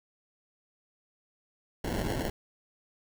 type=noise with sample-and-hold; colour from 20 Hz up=pink; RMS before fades=-32 dBFS; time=1.84-2.3 s; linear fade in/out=5 ms; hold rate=1225 Hz; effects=none